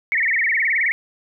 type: tone with vibrato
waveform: sine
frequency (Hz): 2017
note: B6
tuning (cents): +36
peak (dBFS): -16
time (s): 0.12-0.92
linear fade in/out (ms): 0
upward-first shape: sine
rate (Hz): 19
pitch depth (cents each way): 210
effects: none